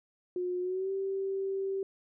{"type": "tone with pitch glide", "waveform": "sine", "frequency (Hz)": [360, 388.1], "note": ["F#4", "G4"], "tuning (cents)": [-47, -17], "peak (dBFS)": -30, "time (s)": [0.36, 1.83], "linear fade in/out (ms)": 2, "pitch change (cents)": 130, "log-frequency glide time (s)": [0.61, 0.91], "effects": []}